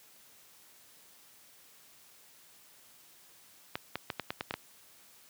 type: clicks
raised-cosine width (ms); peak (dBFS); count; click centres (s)
0.3; -17; 8; 3.755 / 3.956 / 4.102 / 4.197 / 4.305 / 4.409 / 4.509 / 4.54
effects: white hiss -59 dBFS RMS until 5.29 s + high-pass 80 Hz 12 dB/octave